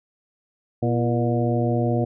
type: harmonic tone with a mistuned harmonic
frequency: 119.7 Hz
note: A#2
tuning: 46 cents sharp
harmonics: 1 / 2 / 3 / 4 / 5 / 6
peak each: -22 / -25 / -27 / -28 / -29 / -30 dBFS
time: 0.82-2.05 s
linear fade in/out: 10 ms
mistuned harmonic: 3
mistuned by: -68 cents
effects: none